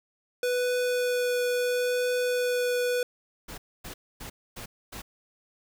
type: tone with vibrato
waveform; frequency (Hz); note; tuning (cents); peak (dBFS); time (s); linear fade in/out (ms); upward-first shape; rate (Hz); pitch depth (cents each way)
square; 493.9; B4; 0; -25; 0.43-3.03; 2; triangle; 0.74; 8
type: noise bursts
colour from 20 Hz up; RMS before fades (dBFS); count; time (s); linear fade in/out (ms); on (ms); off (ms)
pink; -40; 5; 3.48-5.02; 10; 100; 260
effects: none